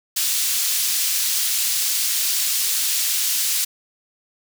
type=high-pass noise; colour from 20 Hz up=pink; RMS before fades=-21 dBFS; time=0.16-3.65 s; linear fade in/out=10 ms; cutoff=4300 Hz; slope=12 dB/octave; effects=none